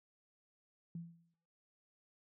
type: tone with exponential decay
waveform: sine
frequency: 168.6 Hz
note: E3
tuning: 39 cents sharp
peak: -39 dBFS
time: 0.95-1.34 s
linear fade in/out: 2 ms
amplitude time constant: 84 ms
effects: noise-tail reverb RT60 0.6 s tail -18 dB re dry + high-pass 100 Hz 12 dB/octave